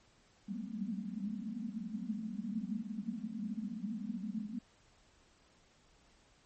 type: band-pass noise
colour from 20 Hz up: white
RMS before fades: -40 dBFS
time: 0.48-4.59 s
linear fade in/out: 5 ms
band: 190 to 240 Hz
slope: 96 dB/octave
effects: pink hiss -67 dBFS RMS until 6.45 s + MP3 32 kbps